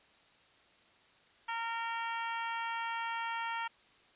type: harmonic tone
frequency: 460 Hz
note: A#4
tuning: 23 cents flat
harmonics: 2 / 3 / 4 / 5 / 6 / 7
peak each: -37 / -41 / -43 / -45 / -47 / -48 dBFS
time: 1.48-3.68 s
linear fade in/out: 10 ms
effects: white hiss -64 dBFS RMS until 4.15 s + resampled to 8000 Hz